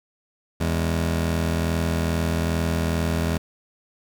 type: tone pair together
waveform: 20% pulse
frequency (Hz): 82.41 / 206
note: E2 / G#3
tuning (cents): 0 / -14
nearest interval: octave + major third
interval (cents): 1586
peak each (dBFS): -17 / -24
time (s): 0.6-3.38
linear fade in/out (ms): 10
effects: none